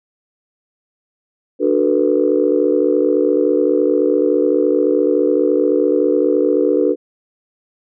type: chord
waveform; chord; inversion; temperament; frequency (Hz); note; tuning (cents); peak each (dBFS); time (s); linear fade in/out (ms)
sine; B minor seventh; first; just; 296.3 / 370.4 / 444.5 / 493.9; D4 / F#4 / A4 / B4; +15 / +2 / +18 / 0; -17; 1.59-6.96; 50
effects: tanh soft clip ceiling -1 dBFS